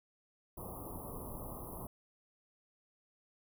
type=band-stop noise; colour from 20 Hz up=pink; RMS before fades=-45 dBFS; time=0.57-1.87 s; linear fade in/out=5 ms; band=1200 to 10000 Hz; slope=96 dB/octave; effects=none